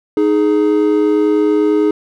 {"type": "tone pair together", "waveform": "triangle", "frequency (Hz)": [310, 419], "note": ["D#4", "G#4"], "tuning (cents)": [-6, 15], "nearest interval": "perfect fourth", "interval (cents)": 521, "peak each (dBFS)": -11, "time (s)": [0.17, 1.91], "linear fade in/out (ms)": 2, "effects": []}